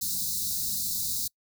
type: band-stop noise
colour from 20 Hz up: white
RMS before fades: -30 dBFS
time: 0.01-1.28 s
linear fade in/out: 10 ms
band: 240 to 3800 Hz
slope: 96 dB/octave
effects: noise-tail reverb RT60 0.1 s tail -26 dB re dry